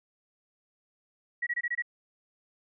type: tone bursts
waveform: sine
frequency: 1920 Hz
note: B6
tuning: 49 cents flat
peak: -27 dBFS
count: 6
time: 1.42-1.823 s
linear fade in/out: 10 ms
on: 48 ms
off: 23 ms
effects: none